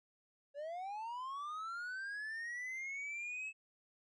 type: linear sweep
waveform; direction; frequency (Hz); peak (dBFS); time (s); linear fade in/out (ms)
triangle; up; 554.4 to 2608; -39; 0.54-3.53; 50
effects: resampled to 22050 Hz